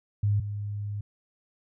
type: tone pair in turn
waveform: sine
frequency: 102.9 / 102.9 Hz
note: G#2 / G#2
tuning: -16 / -16 cents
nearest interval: unison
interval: 0 cents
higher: neither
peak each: -21 / -30 dBFS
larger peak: first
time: 0.23-0.4 / 0.4-1.01 s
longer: second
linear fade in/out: 5 ms
effects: none